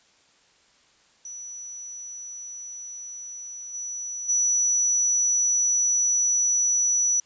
sine tone with level steps, 5910 Hz, F#8, 3 cents flat, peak -35 / -30 / -19 dBFS, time 1.25-7.2 s, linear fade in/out 2 ms, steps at 3.73 / 4.28 s, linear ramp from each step 20 ms, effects white hiss -60 dBFS RMS until 7.25 s + resampled to 16000 Hz

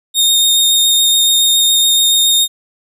sawtooth tone with vibrato, 3688 Hz, A#7, 19 cents flat, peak -6 dBFS, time 0.14-2.48 s, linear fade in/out 50 ms, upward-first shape sine, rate 7.1 Hz, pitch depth 11 cents each way, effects none

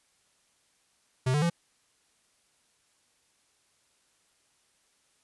square tone with pitch steps, 128.9 / 148.07 / 170.08 Hz, C3 / D3 / F3, -26 / +15 / -46 cents, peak -24 dBFS, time 1.26-1.5 s, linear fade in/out 10 ms, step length 80 ms, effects white hiss -69 dBFS RMS until 5.23 s + resampled to 24000 Hz

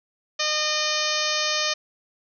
harmonic tone with a mistuned harmonic, 610 Hz, D#5, 34 cents flat, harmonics 1 / 2 / 3 / 4 / 5 / 6 / 7 / 8 / 9 / 10, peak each -31 / -31 / -31 / -31 / -31 / -31 / -31 / -31 / -31 / -31 dBFS, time 0.39-1.74 s, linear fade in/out 10 ms, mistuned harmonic 10, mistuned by +23 cents, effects none

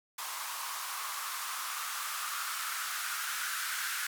violet noise with band-pass filter sweep, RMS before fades -37 dBFS, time 0.18-4.07 s, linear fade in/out 5 ms, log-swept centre 1000 to 1500 Hz, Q 4.6, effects none

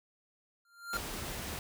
square tone with exponential growth, 1392 Hz, F6, 6 cents flat, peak -31 dBFS, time 0.65-0.97 s, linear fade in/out 2 ms, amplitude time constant 69 ms
pink noise, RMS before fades -40 dBFS, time 0.93-1.59 s, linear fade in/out 2 ms
effects none

